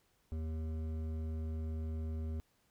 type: tone with hard clipping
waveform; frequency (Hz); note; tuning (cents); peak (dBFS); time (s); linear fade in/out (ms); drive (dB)
sine; 79.3; D#2; +33; -38; 0.32-2.4; 0; 11
effects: pink hiss -74 dBFS RMS until 2.7 s